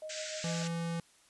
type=tone with tremolo; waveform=sine; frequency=622.3 Hz; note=D#5; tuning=in tune; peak=-38 dBFS; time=0.02-0.63 s; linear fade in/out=2 ms; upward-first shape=triangle; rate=6.7 Hz; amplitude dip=70%
type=band-pass noise; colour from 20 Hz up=white; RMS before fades=-42 dBFS; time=0.09-0.68 s; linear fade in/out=10 ms; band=1400 to 7900 Hz; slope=96 dB/octave
type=tone; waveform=square; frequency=167.9 Hz; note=E3; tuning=32 cents sharp; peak=-34 dBFS; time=0.44-1 s; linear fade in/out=2 ms
effects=white hiss -64 dBFS RMS until 1.29 s + resampled to 24000 Hz